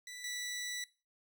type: tone pair in turn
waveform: 15% pulse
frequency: 1975.5 / 1966.8 Hz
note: B6 / B6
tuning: 0 / -8 cents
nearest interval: unison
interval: 8 cents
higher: first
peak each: -39 / -32 dBFS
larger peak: second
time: 0.07-0.24 / 0.24-0.84 s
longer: second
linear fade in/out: 2 ms
effects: noise-tail reverb RT60 0.3 s tail -19 dB re dry